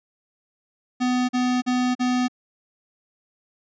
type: tone bursts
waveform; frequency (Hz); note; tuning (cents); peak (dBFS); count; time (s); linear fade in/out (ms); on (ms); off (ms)
square; 250; B3; +21; -20; 4; 1-2.283; 20; 290; 41
effects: resampled to 16000 Hz